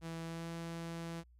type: tone with pitch glide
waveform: sawtooth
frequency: 164.81 to 167.01 Hz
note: E3 to E3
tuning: 0 to +23 cents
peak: -37 dBFS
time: 0.01-1.24 s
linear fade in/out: 50 ms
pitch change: +23 cents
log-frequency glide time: 0.24-0.49 s
effects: added 60 Hz sine -60 dBFS peak until 1.39 s + low-pass 11000 Hz 12 dB/octave

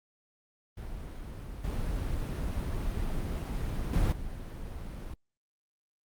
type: noise with level steps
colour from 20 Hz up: brown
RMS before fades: -40 / -32 / -26 / -39 dBFS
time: 0.77-5.14 s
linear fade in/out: 5 ms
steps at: 1.64 / 3.93 / 4.12 s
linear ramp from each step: 5 ms
effects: Opus 32 kbps

